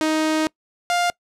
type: tone pair in turn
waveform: sawtooth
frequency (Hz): 312.9 / 702.4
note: D#4 / F5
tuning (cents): +10 / +10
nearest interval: octave + major second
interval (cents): 1400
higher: second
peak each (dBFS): -14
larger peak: neither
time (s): 0.01-0.47 / 0.9-1.1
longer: first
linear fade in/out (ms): 0
effects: noise-tail reverb RT60 0.1 s tail -24 dB re dry + low-pass 9000 Hz 12 dB/octave